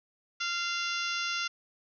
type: harmonic tone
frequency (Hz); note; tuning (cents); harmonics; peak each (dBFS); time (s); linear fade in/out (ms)
692; F5; -16; 2 / 3 / 4 / 5 / 6 / 7 / 8 / 9; -34 / -39 / -36 / -39 / -43 / -40 / -41 / -44; 0.4-1.48; 10
effects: none